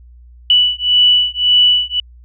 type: beating tone pair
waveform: sine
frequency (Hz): 2960 / 2961.8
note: F#7 / F#7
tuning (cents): 0 / +1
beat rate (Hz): 1.8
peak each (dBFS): -12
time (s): 0.5-2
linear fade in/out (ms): 2
effects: added 60 Hz sine -38 dBFS peak until 2.24 s